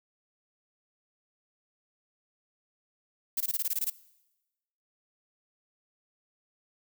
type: noise bursts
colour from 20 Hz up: violet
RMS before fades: -29 dBFS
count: 10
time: 3.37-3.9 s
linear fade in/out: 5 ms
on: 35 ms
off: 20 ms
effects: noise-tail reverb RT60 1.0 s tail -20 dB re dry